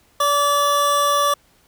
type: tone pair together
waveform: square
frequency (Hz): 574.3 / 1157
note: D5 / D6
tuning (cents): -39 / -26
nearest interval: octave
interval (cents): 1213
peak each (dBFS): -22 / -17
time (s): 0.2-1.34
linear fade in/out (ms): 5
effects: pink hiss -57 dBFS RMS until 1.67 s